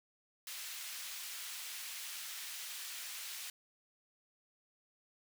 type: high-pass noise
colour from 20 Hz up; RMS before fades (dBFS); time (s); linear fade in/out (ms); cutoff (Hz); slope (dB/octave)
pink; -45; 0.47-3.5; 2; 2300; 12
effects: none